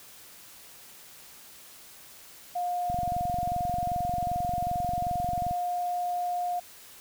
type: tone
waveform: sine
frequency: 710 Hz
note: F5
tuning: 28 cents sharp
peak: -27 dBFS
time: 2.55-6.6 s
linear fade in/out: 10 ms
type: click train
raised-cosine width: 5 ms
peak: -24 dBFS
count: 60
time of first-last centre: 2.9-5.511 s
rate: 22.6 Hz
effects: white hiss -50 dBFS RMS until 7 s